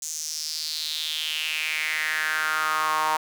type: tone with high-pass filter sweep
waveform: sawtooth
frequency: 155.56 Hz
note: D#3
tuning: in tune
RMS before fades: -27 dBFS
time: 0.02-3.17 s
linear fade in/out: 5 ms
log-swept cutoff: 6800 to 930 Hz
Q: 4.8
effects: none